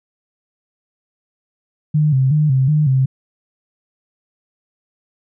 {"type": "tone with vibrato", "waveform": "sine", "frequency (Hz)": 141.6, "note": "C#3", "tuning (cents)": 37, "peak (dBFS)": -11, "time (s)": [1.94, 3.06], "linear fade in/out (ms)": 10, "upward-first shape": "square", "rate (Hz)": 2.7, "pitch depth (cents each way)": 120, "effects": []}